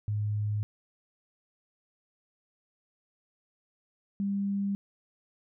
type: tone pair in turn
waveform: sine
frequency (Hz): 104.9 / 199.17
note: G#2 / G3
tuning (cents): +18 / +28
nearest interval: major seventh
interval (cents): 1110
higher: second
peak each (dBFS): -27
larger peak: neither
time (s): 0.08-0.63 / 4.2-4.75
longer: neither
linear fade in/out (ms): 0
effects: none